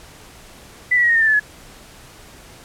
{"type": "tone with pitch steps", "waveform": "sine", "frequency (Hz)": [1989, 1944.7, 1901.4, 1859, 1817.6, 1777.1, 1737.5, 1698.8], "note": ["B6", "B6", "A#6", "A#6", "A#6", "A6", "A6", "G#6"], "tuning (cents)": [12, -27, 34, -5, -44, 17, -22, 39], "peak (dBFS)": -12, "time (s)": [0.91, 1.398], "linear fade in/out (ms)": 10, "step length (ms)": 61, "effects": ["pink hiss -43 dBFS RMS until 2.64 s", "low-pass 12000 Hz 12 dB/octave"]}